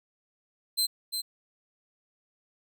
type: tone with echo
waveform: sawtooth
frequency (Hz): 4101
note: C8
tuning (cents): -36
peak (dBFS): -21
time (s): 0.77-0.87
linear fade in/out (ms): 20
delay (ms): 350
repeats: 1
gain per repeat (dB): -6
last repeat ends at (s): 1.22
effects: none